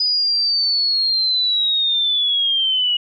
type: linear sweep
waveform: sine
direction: down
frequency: 4978 to 2899 Hz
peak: -15 dBFS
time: 0-2.97 s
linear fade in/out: 5 ms
effects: none